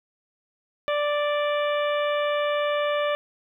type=harmonic tone; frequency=587.3 Hz; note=D5; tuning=in tune; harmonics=1 / 2 / 3 / 4 / 5 / 6; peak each=-23 / -29 / -33 / -35 / -37 / -39 dBFS; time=0.88-3.15 s; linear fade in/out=0 ms; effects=10-bit